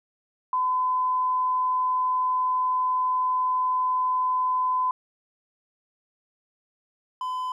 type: tone pair in turn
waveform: sine / triangle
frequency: 1014 / 1014 Hz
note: B5 / B5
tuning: +45 / +45 cents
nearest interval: unison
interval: 0 cents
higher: neither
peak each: -21 / -25 dBFS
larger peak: first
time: 0.53-4.91 / 7.21-7.52 s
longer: first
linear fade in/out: 2 ms
effects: none